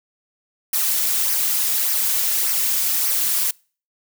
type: noise with flanger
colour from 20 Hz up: blue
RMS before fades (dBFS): -20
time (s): 0.73-3.51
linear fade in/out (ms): 5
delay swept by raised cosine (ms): 0.26 to 3.86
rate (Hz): 1.7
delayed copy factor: -0.55
effects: noise-tail reverb RT60 0.4 s tail -26 dB re dry